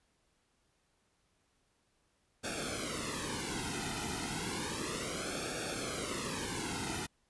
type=noise with flanger; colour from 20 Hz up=pink; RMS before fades=-38 dBFS; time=2.43-7.07 s; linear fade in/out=20 ms; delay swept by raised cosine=0.99 to 1.81 ms; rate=0.32 Hz; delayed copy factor=-1; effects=pink hiss -75 dBFS RMS until 7.29 s + resampled to 24000 Hz